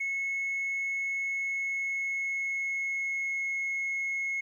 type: tone with pitch glide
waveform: sine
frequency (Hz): 2189 to 2173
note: C#7 to C#7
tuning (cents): -22 to -35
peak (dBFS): -27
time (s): 0-4.41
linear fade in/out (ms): 10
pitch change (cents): -13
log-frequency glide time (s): 1.18-3.52
effects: tanh soft clip ceiling -27 dBFS + 11-bit